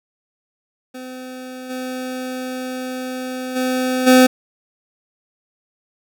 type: tone with level steps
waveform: 25% pulse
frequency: 255.7 Hz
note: C4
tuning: 40 cents flat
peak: -27 / -21 / -14 / -4 dBFS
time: 0.94-4.27 s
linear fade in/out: 10 ms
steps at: 1.69 / 3.55 / 4.06 s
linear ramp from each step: 20 ms
effects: none